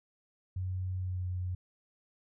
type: tone with pitch glide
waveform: sine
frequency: 92.5 to 90.81 Hz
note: F#2 to F#2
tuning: 0 to -32 cents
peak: -32 dBFS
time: 0.56-1.55 s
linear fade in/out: 5 ms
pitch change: -32 cents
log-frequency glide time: 0.98-1.25 s
effects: none